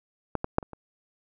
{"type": "clicks", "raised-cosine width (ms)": 1, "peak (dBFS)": [-12, -14, -6, -25, -26], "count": 5, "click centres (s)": [0.353, 0.444, 0.584, 0.628, 0.733], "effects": []}